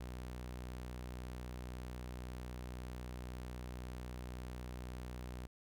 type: tone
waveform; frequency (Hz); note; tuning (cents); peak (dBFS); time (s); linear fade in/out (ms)
sawtooth; 61.9; B1; +5; -40; 0-5.47; 10
effects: none